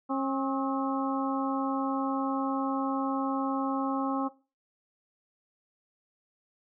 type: harmonic tone with a mistuned harmonic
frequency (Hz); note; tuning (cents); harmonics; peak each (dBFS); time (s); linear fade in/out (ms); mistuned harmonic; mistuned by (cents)
270; C#4; -45; 1 / 2 / 3 / 4 / 5; -29 / -35 / -34 / -35 / -39; 0.09-4.29; 20; 5; -78
effects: noise-tail reverb RT60 0.3 s tail -17 dB re dry